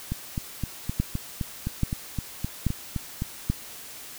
two click trains, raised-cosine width 5 ms, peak -15 / -10 dBFS, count 13 / 4, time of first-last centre 0.12-3.221 / 1-3.5 s, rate 3.87 / 1.2 Hz, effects white hiss -42 dBFS RMS until 4.18 s

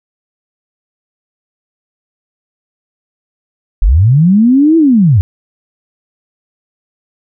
sine linear two-way sweep, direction up then down, 34.83 to 333.8 to 82.5 Hz, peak -4 dBFS, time 3.82-5.21 s, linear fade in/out 0 ms, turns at 4.77 s, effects none

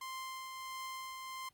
sawtooth tone with tremolo, 1046.5 Hz, C6, in tune, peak -37 dBFS, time 0.01-1.49 s, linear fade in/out 5 ms, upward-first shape triangle, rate 1.5 Hz, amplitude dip 35%, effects pink hiss -75 dBFS RMS until 1.53 s + AAC 64 kbps

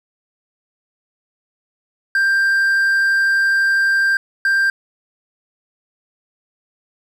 triangle tone bursts at uneven times, 1583 Hz, G6, 17 cents sharp, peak -11 dBFS, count 2, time 2.15-4.17 / 4.45-4.7 s, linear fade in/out 2 ms, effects none

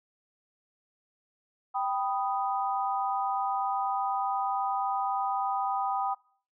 sine chord, G augmented, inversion none, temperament equal, 784 / 987.8 / 1244.5 Hz, G5 / B5 / D#6, 0 / 0 / 0 cents, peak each -29 / -33 / -33 dBFS, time 1.74-6.15 s, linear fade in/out 20 ms, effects noise-tail reverb RT60 0.5 s tail -23 dB re dry

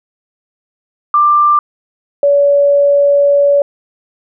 sine tone pair in turn, 1185 / 569 Hz, D6 / C#5, +15 / +45 cents, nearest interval octave + minor second, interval 1270 cents, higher first, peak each -6 dBFS, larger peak neither, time 1.14-1.59 / 2.23-3.62 s, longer second, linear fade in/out 2 ms, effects none

